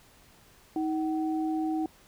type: tone pair together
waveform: sine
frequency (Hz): 316.9 / 756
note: D#4 / F#5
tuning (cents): +32 / +37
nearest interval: octave + minor third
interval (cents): 1505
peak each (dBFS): -27 / -35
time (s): 0.76-1.86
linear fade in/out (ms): 2
effects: pink hiss -58 dBFS RMS until 2.07 s